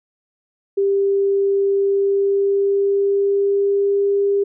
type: tone with pitch glide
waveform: sine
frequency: 395.7 to 400.3 Hz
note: G4 to G4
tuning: +16 to +36 cents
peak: -14 dBFS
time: 0.77-4.44 s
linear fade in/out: 10 ms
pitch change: +20 cents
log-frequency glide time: 1.76-4.11 s
effects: none